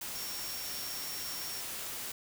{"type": "tone in noise", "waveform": "sine", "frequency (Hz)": 5530, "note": "F8", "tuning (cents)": -18, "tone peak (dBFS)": -42, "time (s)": [0.15, 1.61], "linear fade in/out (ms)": 5, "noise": "white", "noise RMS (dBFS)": -40, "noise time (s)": [0.01, 2.12], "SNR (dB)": -5, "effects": []}